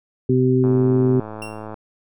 harmonic tone, 128.2 Hz, C3, 35 cents flat, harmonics 1 / 2 / 3, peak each -18 / -18 / -18 dBFS, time 0.29-1.2 s, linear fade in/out 5 ms
click train, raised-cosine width 1 ms, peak -19 dBFS, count 120, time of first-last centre 0.64-1.742 s, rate 108 Hz
40% pulse tone with exponential decay, 2741 Hz, F7, 33 cents flat, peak -28 dBFS, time 1.42-1.67 s, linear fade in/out 2 ms, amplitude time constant 54 ms
effects none

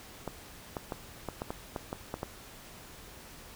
clicks, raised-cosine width 1 ms, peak -20 dBFS, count 10, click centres 0.277 / 0.768 / 0.922 / 1.287 / 1.419 / 1.505 / 1.762 / 1.929 / 2.141 / 2.231 s, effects pink hiss -50 dBFS RMS until 3.55 s

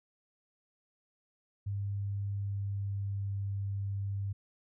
sine tone with pitch glide, 100.2 to 99.22 Hz, G2 to G2, +38 to +21 cents, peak -32 dBFS, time 1.66-4.33 s, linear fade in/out 10 ms, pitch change -17 cents, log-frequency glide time 2.08-3.36 s, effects none

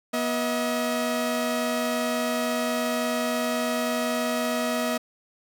sawtooth tone pair together, 242.1 / 637 Hz, B3 / D#5, -34 / +41 cents, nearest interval octave + perfect fourth, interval 1675 cents, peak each -23 dBFS, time 0.13-4.98 s, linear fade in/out 10 ms, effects none

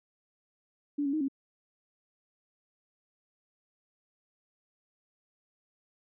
sine tone with pitch steps, 289.2 / 278 / 311.2 / 272.7 Hz, D4 / C#4 / D#4 / C#4, -27 / +5 / 0 / -28 cents, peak -27 dBFS, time 0.98-1.284 s, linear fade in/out 10 ms, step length 76 ms, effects none

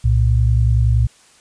sine tone pair together, 64.4 / 115.05 Hz, C2 / A#2, -27 / -22 cents, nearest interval minor seventh, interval 1005 cents, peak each -14 dBFS, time 0.04-1.07 s, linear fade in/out 10 ms, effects white hiss -50 dBFS RMS until 1.4 s + resampled to 22050 Hz

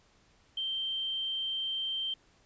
sine tone, 3136 Hz, G7, in tune, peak -31 dBFS, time 0.57-2.14 s, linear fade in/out 5 ms, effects pink hiss -65 dBFS RMS until 2.45 s + resampled to 16000 Hz

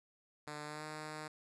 5% pulse tone with pitch glide, 149.5 to 153.79 Hz, D3 to D#3, +31 to -20 cents, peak -32 dBFS, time 0.47-1.28 s, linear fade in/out 5 ms, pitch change +49 cents, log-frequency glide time 0.66-0.84 s, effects resampled to 24000 Hz

